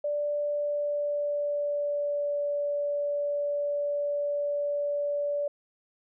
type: tone with pitch glide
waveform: sine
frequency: 586 to 578.6 Hz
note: D5 to D5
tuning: -4 to -26 cents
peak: -26 dBFS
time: 0.04-5.48 s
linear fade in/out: 5 ms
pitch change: -22 cents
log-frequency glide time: 0.29-2.39 s
effects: none